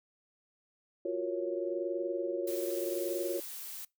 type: chord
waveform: sine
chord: Gb major seventh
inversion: third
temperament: equal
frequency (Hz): 349.2 / 370 / 466.2 / 554.4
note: F4 / Gb4 / Bb4 / Db5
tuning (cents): 0 / 0 / 0 / 0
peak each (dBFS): -35 / -38 / -40 / -36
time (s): 1.05-3.4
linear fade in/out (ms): 5
type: noise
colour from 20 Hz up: blue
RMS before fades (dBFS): -43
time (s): 2.47-3.85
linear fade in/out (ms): 5
effects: noise-tail reverb RT60 0.2 s tail -24 dB re dry